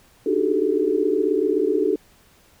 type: tone cluster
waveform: sine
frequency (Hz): 294.2 / 310.2 / 368.4 / 395.9 / 434.7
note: D4 / D#4 / F#4 / G4 / A4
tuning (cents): +3 / -5 / -7 / +17 / -21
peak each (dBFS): -27 / -26 / -24 / -23 / -22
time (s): 0.26-1.96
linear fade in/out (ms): 5
effects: pink hiss -55 dBFS RMS until 2.6 s